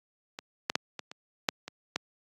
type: clicks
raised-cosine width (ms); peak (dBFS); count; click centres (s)
0.2; -20 / -9 / -7 / -19 / -24 / -6 / -21 / -11; 8; 0.389 / 0.699 / 0.755 / 0.993 / 1.115 / 1.488 / 1.68 / 1.96
effects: high-pass 150 Hz 12 dB/octave + AAC 32 kbps